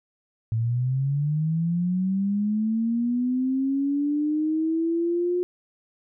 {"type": "linear sweep", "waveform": "sine", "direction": "up", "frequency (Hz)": [110, 359.6], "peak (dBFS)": -21, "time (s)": [0.52, 5.43], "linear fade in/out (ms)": 0, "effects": []}